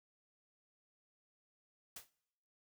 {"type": "noise with exponential decay", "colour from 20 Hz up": "white", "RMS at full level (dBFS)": -44, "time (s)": [1.96, 2.1], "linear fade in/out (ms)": 5, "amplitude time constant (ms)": 30, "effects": ["noise-tail reverb RT60 0.9 s tail -24 dB re dry"]}